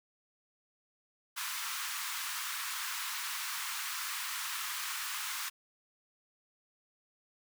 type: high-pass noise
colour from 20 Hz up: pink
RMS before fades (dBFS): -38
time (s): 1.36-5.5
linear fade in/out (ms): 20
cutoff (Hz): 1000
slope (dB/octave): 48
effects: none